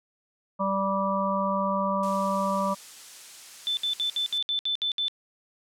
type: harmonic tone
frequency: 195 Hz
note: G3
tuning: 9 cents flat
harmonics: 1 / 3 / 5 / 6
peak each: -29 / -29 / -29 / -29 dBFS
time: 0.59-2.75 s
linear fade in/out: 20 ms
type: noise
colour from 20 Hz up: blue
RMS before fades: -40 dBFS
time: 2.03-4.38 s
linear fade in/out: 2 ms
type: tone bursts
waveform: sine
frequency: 3524 Hz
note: A7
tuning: 2 cents sharp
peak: -24 dBFS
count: 9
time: 3.67-5.082 s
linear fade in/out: 0 ms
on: 100 ms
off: 64 ms
effects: low-pass 8000 Hz 12 dB/octave